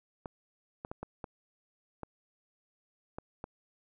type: clicks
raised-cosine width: 1 ms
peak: -25 dBFS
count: 8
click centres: 0.258 / 0.849 / 0.915 / 1.03 / 1.242 / 2.033 / 3.185 / 3.441 s
effects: none